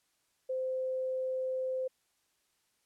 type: tone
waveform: sine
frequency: 518 Hz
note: C5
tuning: 17 cents flat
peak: -31 dBFS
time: 0.49-1.88 s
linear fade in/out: 10 ms
effects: white hiss -75 dBFS RMS until 2.85 s + low-pass 11000 Hz 12 dB/octave